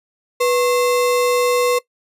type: tone with sample-and-hold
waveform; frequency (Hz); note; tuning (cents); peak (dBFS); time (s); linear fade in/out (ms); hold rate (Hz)
sine; 492.1; B4; -6; -13; 0.4-1.79; 10; 1575
effects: noise-tail reverb RT60 0.1 s tail -19 dB re dry + resampled to 32000 Hz